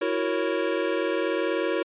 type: chord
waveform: square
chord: F# dominant seventh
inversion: third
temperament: equal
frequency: 329.6 / 370 / 466.2 / 554.4 Hz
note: E4 / F#4 / A#4 / C#5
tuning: 0 / 0 / 0 / 0 cents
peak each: -30 dBFS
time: 0.01-1.83 s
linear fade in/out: 10 ms
effects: resampled to 8000 Hz